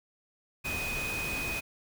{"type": "tone in noise", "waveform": "sine", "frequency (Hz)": 2500, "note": "D#7", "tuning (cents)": 8, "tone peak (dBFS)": -33, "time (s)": [0.64, 1.61], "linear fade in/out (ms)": 20, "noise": "pink", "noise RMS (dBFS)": -37, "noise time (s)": [0.64, 1.61], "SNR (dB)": 1, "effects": []}